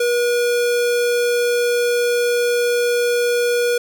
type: tone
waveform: square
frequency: 481.6 Hz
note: B4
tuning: 44 cents flat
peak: -16 dBFS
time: 0-3.78 s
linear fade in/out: 5 ms
effects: none